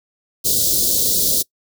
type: band-stop noise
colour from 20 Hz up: white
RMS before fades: -17 dBFS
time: 0.44-1.43 s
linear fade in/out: 20 ms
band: 570 to 3700 Hz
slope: 48 dB/octave
effects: noise-tail reverb RT60 0.1 s tail -23 dB re dry